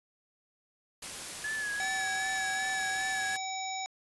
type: noise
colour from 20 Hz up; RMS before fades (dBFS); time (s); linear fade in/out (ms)
white; -40; 1.02-3.37; 5
type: tone with vibrato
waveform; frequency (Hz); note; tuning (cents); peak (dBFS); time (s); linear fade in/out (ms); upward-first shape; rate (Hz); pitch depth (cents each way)
sine; 1701; G#6; +41; -32; 1.44-3.36; 5; sine; 2.6; 49
type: harmonic tone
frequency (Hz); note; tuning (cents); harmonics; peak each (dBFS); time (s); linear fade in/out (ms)
763; G5; -47; 1 / 3 / 5 / 7 / 9; -36 / -41 / -42 / -45 / -42; 1.8-3.86; 0
effects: resampled to 24000 Hz